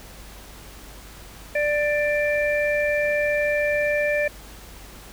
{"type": "harmonic tone", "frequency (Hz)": 590, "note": "D5", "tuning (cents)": 8, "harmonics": [1, 3, 4], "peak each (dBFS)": [-21, -26, -27], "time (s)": [1.55, 4.28], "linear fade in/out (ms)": 5, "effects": ["added 50 Hz sine -44 dBFS peak until 5.12 s", "pink hiss -44 dBFS RMS until 5.12 s"]}